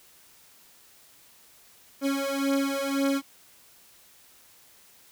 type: beating tone pair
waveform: 30% pulse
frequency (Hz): 274.6 / 276.5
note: C#4 / C#4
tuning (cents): -16 / -4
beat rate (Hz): 1.9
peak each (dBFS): -25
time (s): 2.01-3.22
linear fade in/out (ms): 50
effects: white hiss -56 dBFS RMS until 5.11 s